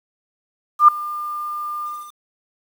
sine tone with ADSR envelope, 1201 Hz, D6, 38 cents sharp, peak -3 dBFS, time 0.79-2.14 s, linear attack 93 ms, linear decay 3 ms, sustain -21 dB, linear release 290 ms, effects 7-bit

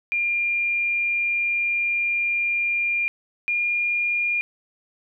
sine tone pair in turn, 2400 / 2415 Hz, D7 / D7, +37 / +48 cents, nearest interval unison, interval 11 cents, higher second, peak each -20 dBFS, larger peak neither, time 0.12-3.08 / 3.48-4.41 s, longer first, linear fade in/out 0 ms, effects none

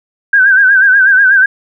sine tone with vibrato, 1568 Hz, G6, in tune, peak -4 dBFS, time 0.33-1.46 s, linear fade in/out 5 ms, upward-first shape sine, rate 8.2 Hz, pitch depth 79 cents each way, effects none

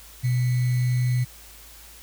sine tone with sample-and-hold, 124.5 Hz, B2, 14 cents sharp, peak -19 dBFS, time 0.23-1.25 s, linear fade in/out 20 ms, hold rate 2100 Hz, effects added 55 Hz sine -49 dBFS peak until 2.02 s + white hiss -47 dBFS RMS until 2.02 s

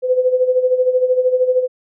sine tone with tremolo, 507 Hz, B4, 45 cents sharp, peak -9 dBFS, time 0.02-1.68 s, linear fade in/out 50 ms, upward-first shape sine, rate 13 Hz, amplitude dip 70%, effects none

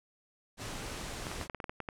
pink low-pass noise, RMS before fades -41 dBFS, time 0.57-1.48 s, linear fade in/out 50 ms, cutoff 10000 Hz, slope 24 dB/octave
clicks, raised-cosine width 0.5 ms, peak -23 dBFS, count 10, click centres 1.268 / 1.315 / 1.413 / 1.498 / 1.547 / 1.602 / 1.642 / 1.695 / 1.803 / 1.888 s
effects none

